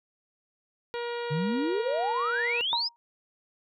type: harmonic tone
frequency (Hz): 475.5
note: A#4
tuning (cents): +34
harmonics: 1 / 2 / 3 / 4 / 5 / 6 / 7 / 8 / 9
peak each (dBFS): -32 / -38 / -42 / -44 / -46 / -48 / -49 / -50 / -51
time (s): 0.94-2.61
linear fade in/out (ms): 0
type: exponential sweep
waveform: sine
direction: up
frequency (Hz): 139.2 to 5274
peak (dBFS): -26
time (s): 1.3-2.89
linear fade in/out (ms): 20
type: tone with exponential decay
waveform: sine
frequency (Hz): 940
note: A#5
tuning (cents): +14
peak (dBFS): -23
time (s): 2.73-2.96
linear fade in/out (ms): 0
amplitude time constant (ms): 48
effects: none